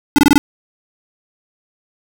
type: tone bursts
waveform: square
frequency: 289.1 Hz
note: D4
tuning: 27 cents flat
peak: -6 dBFS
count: 5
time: 0.16-0.38 s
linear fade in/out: 0 ms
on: 24 ms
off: 25 ms
effects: 8-bit